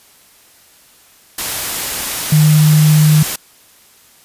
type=tone in noise; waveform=sine; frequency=152.9 Hz; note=D#3; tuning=30 cents flat; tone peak=-6 dBFS; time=2.32-3.23 s; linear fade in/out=5 ms; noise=white; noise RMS=-20 dBFS; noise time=1.38-3.36 s; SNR=+11 dB; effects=white hiss -47 dBFS RMS until 4.24 s + resampled to 32000 Hz